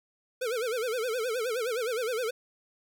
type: tone with vibrato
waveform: square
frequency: 472.2 Hz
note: A#4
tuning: 22 cents sharp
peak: -29 dBFS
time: 0.41-2.31 s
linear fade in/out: 10 ms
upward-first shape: sine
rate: 9.6 Hz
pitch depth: 160 cents each way
effects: none